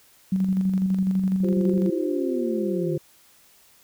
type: tone with tremolo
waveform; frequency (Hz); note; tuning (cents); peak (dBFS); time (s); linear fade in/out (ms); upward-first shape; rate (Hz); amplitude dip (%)
sine; 189.2; F#3; +39; -18; 0.32-1.9; 5; square; 12; 35
type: chord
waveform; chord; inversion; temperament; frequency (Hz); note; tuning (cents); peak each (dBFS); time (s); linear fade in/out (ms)
sine; F suspended second; none; equal with one note detuned; 349.2 / 387.3 / 523.3; F4 / G4 / C5; 0 / -21 / 0; -26 / -30 / -32; 1.43-2.98; 10
type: linear sweep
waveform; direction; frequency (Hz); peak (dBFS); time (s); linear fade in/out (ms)
sine; down; 375.6 to 146.83; -26; 1.64-2.98; 5
effects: white hiss -56 dBFS RMS until 3.83 s